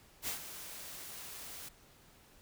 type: noise with ADSR envelope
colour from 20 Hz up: white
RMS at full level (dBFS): -36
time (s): 0.22-1.69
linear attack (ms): 56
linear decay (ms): 110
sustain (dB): -11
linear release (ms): 8
effects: pink hiss -62 dBFS RMS until 2.41 s

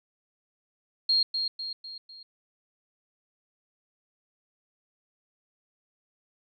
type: tone with echo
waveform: sine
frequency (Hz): 4234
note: C8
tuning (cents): +20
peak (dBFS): -20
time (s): 1.09-1.23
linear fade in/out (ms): 5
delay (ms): 250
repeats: 4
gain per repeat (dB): -6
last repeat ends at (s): 2.23
effects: none

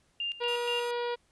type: tone with tremolo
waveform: sine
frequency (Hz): 2800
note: F7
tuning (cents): +4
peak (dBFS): -30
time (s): 0.2-0.85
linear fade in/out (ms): 2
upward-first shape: square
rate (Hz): 4.2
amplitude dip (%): 80
type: harmonic tone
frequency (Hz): 480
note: B4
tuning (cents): -49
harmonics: 1 / 2 / 3 / 4 / 5 / 6 / 7 / 8 / 9 / 10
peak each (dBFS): -31 / -36 / -43 / -46 / -46 / -48 / -47 / -51 / -54 / -53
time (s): 0.4-1.16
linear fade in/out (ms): 20
type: tone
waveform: 5% pulse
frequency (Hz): 1259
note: D#6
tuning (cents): +20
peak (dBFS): -34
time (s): 0.48-0.91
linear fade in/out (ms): 2
effects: pink hiss -69 dBFS RMS until 1.31 s + resampled to 24000 Hz

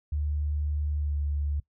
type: tone with pitch glide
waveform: sine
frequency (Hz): 74.1 to 72.66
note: D2 to D2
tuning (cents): +16 to -18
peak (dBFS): -26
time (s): 0.12-1.6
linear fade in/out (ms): 5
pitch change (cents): -34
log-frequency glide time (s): 0.98-1.16
effects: noise-tail reverb RT60 0.1 s tail -20 dB re dry

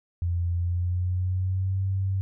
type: tone with pitch glide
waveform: sine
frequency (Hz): 86.6 to 96.09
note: F2 to G2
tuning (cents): -14 to -34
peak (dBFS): -23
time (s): 0.22-2.21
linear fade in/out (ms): 0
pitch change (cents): +180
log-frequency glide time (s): 0.56-1.82
effects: none

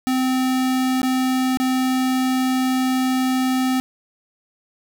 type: tone with dropouts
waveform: square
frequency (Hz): 258.3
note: C4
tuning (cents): -22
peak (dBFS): -18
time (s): 0.07-3.8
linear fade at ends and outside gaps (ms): 0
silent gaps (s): 1.017-1.031 / 1.572-1.6
effects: none

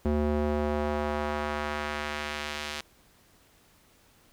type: tone with band-pass filter sweep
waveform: square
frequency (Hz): 74.4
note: D2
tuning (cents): +23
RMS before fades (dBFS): -30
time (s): 0.05-2.81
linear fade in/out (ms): 5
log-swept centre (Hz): 310 to 3700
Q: 0.83
effects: pink hiss -61 dBFS RMS until 4.32 s

